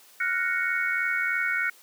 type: chord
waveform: sine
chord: Gb major seventh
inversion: third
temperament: equal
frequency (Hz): 1396.9 / 1480 / 1864.7 / 2217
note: F6 / Gb6 / Bb6 / Db7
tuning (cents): 0 / 0 / 0 / 0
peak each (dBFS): -31 / -28 / -31 / -28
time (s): 0.2-1.7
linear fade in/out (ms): 5
effects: white hiss -54 dBFS RMS until 1.82 s + high-pass 300 Hz 12 dB/octave